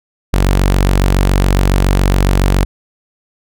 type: tone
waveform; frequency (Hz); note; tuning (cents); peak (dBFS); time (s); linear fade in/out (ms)
sawtooth; 47.18; F#1; +34; -5; 0.33-2.65; 10
effects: none